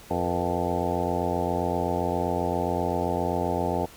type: harmonic tone with a mistuned harmonic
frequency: 87.6 Hz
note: F2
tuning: 6 cents sharp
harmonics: 1 / 2 / 3 / 4 / 5 / 6 / 7 / 8 / 9 / 10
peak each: -33 / -33 / -33 / -33 / -33 / -33 / -33 / -33 / -33 / -33 dBFS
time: 0.1-3.86 s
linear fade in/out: 10 ms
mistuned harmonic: 6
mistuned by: -87 cents
effects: pink hiss -48 dBFS RMS until 3.96 s